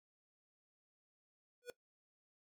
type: tone with exponential growth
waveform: square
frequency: 487.9 Hz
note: B4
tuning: 21 cents flat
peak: -40 dBFS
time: 1.62-1.7 s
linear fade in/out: 1 ms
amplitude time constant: 16 ms
effects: noise-tail reverb RT60 0.1 s tail -17 dB re dry